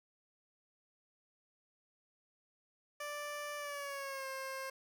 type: tone with pitch glide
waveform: 15% pulse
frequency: 587.3 to 532.4 Hz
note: D5 to C5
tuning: 0 to +30 cents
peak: -34 dBFS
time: 3-4.7 s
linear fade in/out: 5 ms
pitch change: -170 cents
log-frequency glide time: 3.57-4.27 s
effects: none